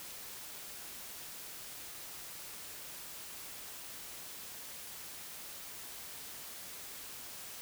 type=silence; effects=white hiss -47 dBFS RMS until 7.61 s